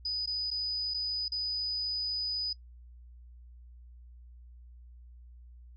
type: tone with dropouts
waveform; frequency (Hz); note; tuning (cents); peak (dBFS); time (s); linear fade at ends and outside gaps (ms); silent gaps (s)
sine; 4978; D#8; 0; -30; 0.05-2.53; 5; 0.26-0.273 / 0.505-0.512 / 0.939-0.943 / 1.282-1.319
effects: noise-tail reverb RT60 0.1 s tail -24 dB re dry + added 60 Hz sine -49 dBFS peak until 5.76 s